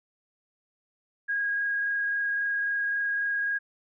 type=tone with frequency modulation; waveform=sine; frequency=1639 Hz; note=G#6; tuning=23 cents flat; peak=-25 dBFS; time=1.28-3.59 s; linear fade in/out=20 ms; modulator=23.7 Hz; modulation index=0.7; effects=none